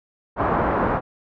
white low-pass noise, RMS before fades -21 dBFS, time 0.36-1.01 s, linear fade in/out 50 ms, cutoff 1200 Hz, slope 24 dB/octave, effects none

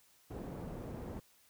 white low-pass noise, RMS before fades -44 dBFS, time 0.3-1.2 s, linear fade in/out 10 ms, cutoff 380 Hz, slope 12 dB/octave, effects white hiss -67 dBFS RMS until 1.49 s

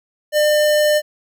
square tone, 601 Hz, D5, 40 cents sharp, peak -13 dBFS, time 0.32-1.02 s, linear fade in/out 50 ms, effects none

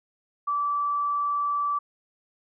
sine tone, 1159 Hz, D6, 23 cents flat, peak -23 dBFS, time 0.47-1.79 s, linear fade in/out 10 ms, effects none

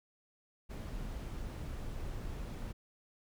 brown noise, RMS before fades -41 dBFS, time 0.69-2.73 s, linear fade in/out 20 ms, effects none

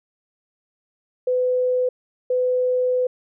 sine tone pair in turn, 503 / 503 Hz, B4 / B4, +32 / +32 cents, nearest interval unison, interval 0 cents, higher neither, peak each -17 dBFS, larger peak neither, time 1.27-1.89 / 2.3-3.07 s, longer second, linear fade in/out 5 ms, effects none

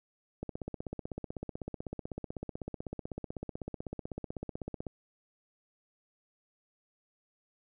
click train, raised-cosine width 2 ms, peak -24 dBFS, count 72, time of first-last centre 0.43-4.867 s, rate 16 Hz, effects none

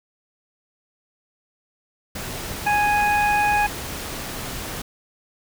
pink noise, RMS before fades -31 dBFS, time 2.15-4.82 s, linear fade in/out 5 ms
harmonic tone, 830.6 Hz, G#5, in tune, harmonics 1 / 2 / 3, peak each -18 / -24 / -25 dBFS, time 2.66-3.67 s, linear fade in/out 10 ms
effects none

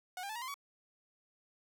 sawtooth tone with pitch steps, 732 / 798.3 / 870.5 / 949.3 / 1035.2 / 1128.9 Hz, F#5 / G5 / A5 / A#5 / C6 / C#6, -19 / +31 / -19 / +31 / -19 / +31 cents, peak -36 dBFS, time 0.17-0.542 s, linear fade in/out 2 ms, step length 62 ms, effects none

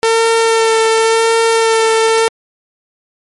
sawtooth tone with vibrato, 451 Hz, A4, 43 cents sharp, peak -5 dBFS, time 0.03-2.28 s, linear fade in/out 0 ms, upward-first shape sine, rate 0.92 Hz, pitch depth 16 cents each way, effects MP3 48 kbps

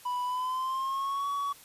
triangle tone with pitch glide, 987.8 to 1128.1 Hz, B5 to C#6, 0 to +30 cents, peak -27 dBFS, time 0.05-1.53 s, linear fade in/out 10 ms, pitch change +230 cents, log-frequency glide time 0.24-1.28 s, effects white hiss -53 dBFS RMS until 1.64 s + resampled to 32000 Hz

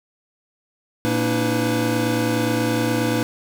square tone cluster, 116 / 233.2 / 291.1 / 320.6 / 499.3 Hz, A#2 / A#3 / D4 / E4 / B4, -8 / +1 / -15 / -48 / +19 cents, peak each -26 dBFS, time 1.05-3.23 s, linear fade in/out 0 ms, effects none

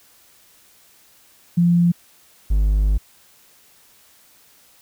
sine / triangle tone pair in turn, 172.8 / 50.87 Hz, F3 / G#1, -18 / -35 cents, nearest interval octave + major sixth, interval 2117 cents, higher first, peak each -12 dBFS, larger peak neither, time 1.57-1.92 / 2.5-2.98 s, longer second, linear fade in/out 10 ms, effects white hiss -53 dBFS RMS until 4.81 s

